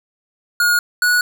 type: tone pair in turn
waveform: square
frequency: 1436 / 1464.5 Hz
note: F6 / F#6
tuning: +48 / -18 cents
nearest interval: unison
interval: 34 cents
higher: second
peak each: -13 dBFS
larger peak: neither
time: 0.6-0.79 / 1.02-1.21 s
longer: neither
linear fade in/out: 2 ms
effects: none